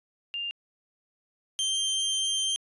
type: tone pair in turn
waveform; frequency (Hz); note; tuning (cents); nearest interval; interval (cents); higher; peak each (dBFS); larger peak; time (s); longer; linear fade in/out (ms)
sine / sawtooth; 2800 / 3152; F7 / G7; +4 / +9; major second; 205; second; -30 / -22; second; 0.34-0.51 / 1.59-2.56; second; 0
effects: resampled to 24000 Hz

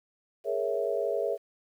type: chord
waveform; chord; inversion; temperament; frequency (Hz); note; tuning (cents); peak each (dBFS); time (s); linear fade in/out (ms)
sine; A# half-diminished seventh; third; equal; 415.3 / 466.2 / 554.4 / 659.3; G#4 / A#4 / C#5 / E5; 0 / 0 / 0 / 0; -32; 0.44-1.38; 50
effects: 10-bit

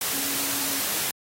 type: tone in noise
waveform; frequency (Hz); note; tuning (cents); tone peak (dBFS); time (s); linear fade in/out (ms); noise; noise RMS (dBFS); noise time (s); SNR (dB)
sine; 278.1; C#4; +6; -38; 0.14-0.8; 2; white; -27; 0.01-1.11; -14
effects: high-pass 100 Hz 12 dB/octave + AAC 48 kbps

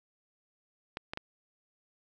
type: clicks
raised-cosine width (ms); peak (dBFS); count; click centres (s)
0.3; -20; 3; 0.971 / 1.135 / 1.174
effects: none

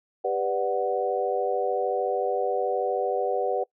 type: chord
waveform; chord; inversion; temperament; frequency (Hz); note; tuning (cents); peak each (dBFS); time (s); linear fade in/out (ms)
sine; G major seventh; none; equal with one note detuned; 395 / 493.9 / 587.3 / 740; G4 / B4 / D5 / F#5; +13 / 0 / 0 / 0; -30 / -27 / -30 / -28; 0.24-3.64; 10
effects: noise-tail reverb RT60 0.1 s tail -23 dB re dry

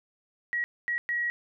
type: tone bursts at uneven times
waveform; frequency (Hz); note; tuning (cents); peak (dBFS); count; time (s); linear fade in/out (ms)
sine; 1910; A#6; +42; -26; 3; 0.53-0.64 / 0.88-0.98 / 1.09-1.3; 0
effects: none

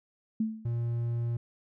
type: tone with exponential decay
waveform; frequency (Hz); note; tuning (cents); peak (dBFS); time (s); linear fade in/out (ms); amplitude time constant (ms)
sine; 220; A3; 0; -23; 0.4-0.79; 5; 83
type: tone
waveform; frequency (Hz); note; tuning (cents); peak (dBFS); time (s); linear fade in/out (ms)
triangle; 117.9; A#2; +20; -26; 0.65-1.37; 5
effects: none

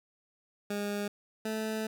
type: tone pair in turn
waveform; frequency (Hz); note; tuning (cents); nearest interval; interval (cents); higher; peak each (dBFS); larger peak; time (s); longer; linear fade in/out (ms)
20% pulse; 204.6 / 218.6; G#3 / A3; -26 / -11; minor second; 115; second; -27; neither; 0.7-1.08 / 1.45-1.87; second; 5
effects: none

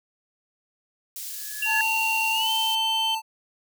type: high-pass noise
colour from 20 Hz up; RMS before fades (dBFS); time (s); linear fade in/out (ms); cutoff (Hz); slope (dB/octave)
white; -35; 1.16-2.75; 2; 4200; 12
type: tone with exponential growth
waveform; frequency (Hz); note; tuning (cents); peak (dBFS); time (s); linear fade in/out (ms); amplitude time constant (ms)
sine; 1700; G#6; +40; -20; 1.3-1.81; 2; 110
type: tone with pitch glide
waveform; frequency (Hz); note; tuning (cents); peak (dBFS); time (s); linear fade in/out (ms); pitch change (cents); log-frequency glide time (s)
sine; 2757 to 3095; F7 to G7; -23 to -23; -23; 1.62-3.15; 5; +200; 2.32-2.5
type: tone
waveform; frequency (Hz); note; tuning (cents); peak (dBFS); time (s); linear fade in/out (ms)
square; 889; A5; +18; -27; 1.65-3.22; 50
effects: none

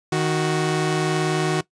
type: tone pair together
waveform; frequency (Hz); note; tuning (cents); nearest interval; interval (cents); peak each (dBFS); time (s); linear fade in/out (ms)
sawtooth; 155.56 / 370; D#3 / F#4; 0 / 0; octave + minor third; 1500; -18 / -18; 0.12-1.61; 5
effects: noise-tail reverb RT60 0.1 s tail -19 dB re dry + resampled to 22050 Hz

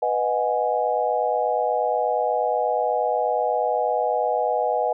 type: chord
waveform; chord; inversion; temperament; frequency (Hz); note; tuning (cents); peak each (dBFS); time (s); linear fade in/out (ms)
sine; G# minor seventh; first; equal with one note detuned; 493.9 / 622.3 / 730.6 / 830.6; B4 / D#5 / F#5 / G#5; 0 / 0 / -22 / 0; -25; 0.02-4.93; 5
effects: none

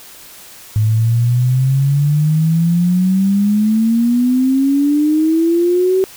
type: exponential sweep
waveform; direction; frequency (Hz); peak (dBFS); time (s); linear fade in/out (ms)
sine; up; 106.2 to 382.7; -10; 0.76-6.04; 0
effects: white hiss -38 dBFS RMS until 6.16 s

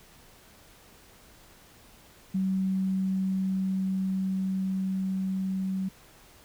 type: tone with level ramp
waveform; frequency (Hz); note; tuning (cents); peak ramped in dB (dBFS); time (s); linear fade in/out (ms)
sine; 190; F#3; +46; -24 to -27; 2.34-5.89; 10
effects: pink hiss -55 dBFS RMS until 6.44 s

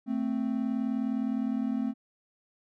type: tone pair together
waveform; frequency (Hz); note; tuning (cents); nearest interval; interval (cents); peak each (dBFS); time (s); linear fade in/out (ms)
triangle; 222 / 261.6; A3 / C4; +16 / 0; minor third; 284; -28; 0.06-1.94; 50
effects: none

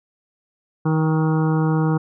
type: harmonic tone with a mistuned harmonic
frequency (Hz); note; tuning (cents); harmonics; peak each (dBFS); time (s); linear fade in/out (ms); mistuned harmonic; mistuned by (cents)
158; D#3; +27; 1 / 2 / 3 / 5 / 6 / 7 / 8 / 9; -17 / -23 / -27 / -31 / -33 / -34 / -35 / -36; 0.85-1.98; 10; 6; -22
effects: none

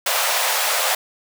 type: high-pass noise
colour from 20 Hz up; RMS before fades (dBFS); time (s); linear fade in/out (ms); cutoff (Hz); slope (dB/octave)
pink; -20; 0.06-0.95; 5; 540; 48
effects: none

